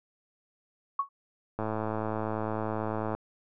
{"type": "tone with exponential decay", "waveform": "sine", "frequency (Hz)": 1110, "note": "C#6", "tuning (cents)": 2, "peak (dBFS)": -21, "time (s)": [0.99, 1.09], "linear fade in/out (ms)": 5, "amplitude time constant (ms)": 21}
{"type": "click train", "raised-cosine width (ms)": 1, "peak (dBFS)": -18, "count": 171, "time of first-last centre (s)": [1.59, 3.15], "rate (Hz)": 109}
{"effects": []}